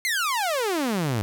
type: exponential sweep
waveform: sawtooth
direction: down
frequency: 2155 to 98.8 Hz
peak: -19 dBFS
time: 0.05-1.22 s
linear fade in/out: 0 ms
effects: 9-bit